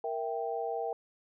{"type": "chord", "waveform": "sine", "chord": "E diminished", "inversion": "second", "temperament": "equal", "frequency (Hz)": [466.2, 659.3, 784], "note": ["Bb4", "E5", "G5"], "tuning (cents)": [0, 0, 0], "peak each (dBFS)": [-35, -37, -36], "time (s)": [0.04, 0.93], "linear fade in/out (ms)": 2, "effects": []}